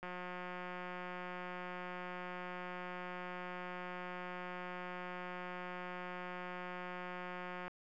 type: click train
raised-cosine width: 0.5 ms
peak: -30 dBFS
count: 1378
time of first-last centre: 0.03-7.68 s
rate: 180 Hz
effects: none